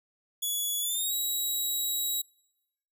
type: tone with pitch glide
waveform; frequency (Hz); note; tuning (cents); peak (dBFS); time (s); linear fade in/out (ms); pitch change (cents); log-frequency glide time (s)
5% pulse; 3400 to 3861; G#7 to B7; +40 to -40; -21; 0.42-2.22; 10; +220; 0.81-1.14
effects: noise-tail reverb RT60 0.9 s tail -25 dB re dry